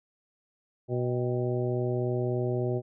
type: harmonic tone with a mistuned harmonic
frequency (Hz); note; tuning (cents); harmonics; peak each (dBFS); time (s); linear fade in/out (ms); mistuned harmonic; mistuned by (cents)
123.47; B2; 0; 1 / 2 / 3 / 4 / 5 / 6; -29 / -37 / -30 / -37 / -36 / -44; 0.88-2.82; 50; 6; +96
effects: none